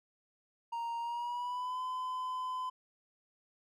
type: tone with pitch glide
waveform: triangle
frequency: 932.3 to 1016.7 Hz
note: A#5 to B5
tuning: 0 to +50 cents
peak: -33 dBFS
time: 0.72-2.7 s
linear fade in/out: 10 ms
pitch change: +150 cents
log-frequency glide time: 0.99-1.8 s
effects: none